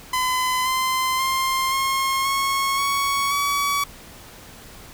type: tone with pitch steps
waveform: sawtooth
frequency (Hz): 1016 / 1035 / 1054.3 / 1073.9 / 1094 / 1114.4 / 1135.2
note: B5 / C6 / C6 / C6 / C#6 / C#6 / C#6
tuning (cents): +49 / -19 / +13 / +45 / -23 / +9 / +41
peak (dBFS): -16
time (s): 0.13-3.84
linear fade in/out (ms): 5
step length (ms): 530
effects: pink hiss -43 dBFS RMS until 4.93 s